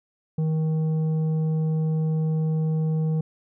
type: tone with tanh clipping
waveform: sine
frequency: 157.9 Hz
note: D#3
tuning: 26 cents sharp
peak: -22 dBFS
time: 0.38-3.21 s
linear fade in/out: 5 ms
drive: 7 dB
effects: none